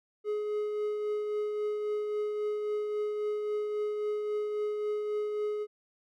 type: tone with tremolo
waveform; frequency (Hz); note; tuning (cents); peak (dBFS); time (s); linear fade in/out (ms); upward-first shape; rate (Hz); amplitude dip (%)
triangle; 420.6; G#4; +22; -26; 0.24-5.67; 50; triangle; 3.7; 35
effects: none

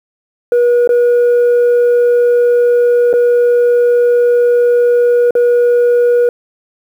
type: tone with dropouts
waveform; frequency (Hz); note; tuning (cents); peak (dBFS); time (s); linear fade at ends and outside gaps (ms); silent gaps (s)
sine; 482.3; B4; -41; -4; 0.52-6.29; 2; 0.875-0.891 / 3.13-3.137 / 5.308-5.352
effects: tanh soft clip ceiling -6 dBFS + 7-bit

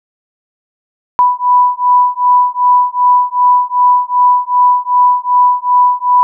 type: beating tone pair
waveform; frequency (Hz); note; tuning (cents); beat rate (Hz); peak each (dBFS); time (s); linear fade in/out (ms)
sine; 987.8 / 990.4; B5 / B5; 0 / +5; 2.6; -10; 1.19-6.23; 0
effects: none

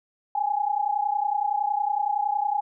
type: tone pair together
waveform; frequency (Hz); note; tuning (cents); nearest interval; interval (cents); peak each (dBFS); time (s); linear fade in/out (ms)
sine; 810.2 / 841; G#5 / G#5; -43 / +22; minor second; 65; -25; 0.35-2.61; 5
effects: none

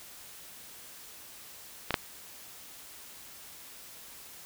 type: clicks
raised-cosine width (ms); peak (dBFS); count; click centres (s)
0.3; -12 / -8; 2; 1.907 / 1.942
effects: white hiss -49 dBFS RMS until 4.45 s

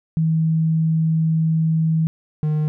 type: tone pair in turn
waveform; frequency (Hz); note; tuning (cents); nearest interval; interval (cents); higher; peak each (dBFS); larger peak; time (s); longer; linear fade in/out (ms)
sine / triangle; 160.6 / 152.73; E3 / D#3; -45 / -32; minor second; 87; first; -15; neither; 0.17-2.07 / 2.43-2.68; first; 0
effects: none

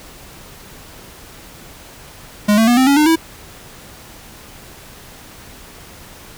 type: tone with pitch steps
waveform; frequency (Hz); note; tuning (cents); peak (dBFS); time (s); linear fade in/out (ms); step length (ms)
square; 207.7 / 223.9 / 241.4 / 260.2 / 280.5 / 302.3 / 325.9; G#3 / A3 / B3 / C4 / C#4 / D#4 / E4; 0 / +30 / -39 / -9 / +21 / -50 / -20; -10; 2.48-3.159; 10; 97
effects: pink hiss -39 dBFS RMS until 6.37 s

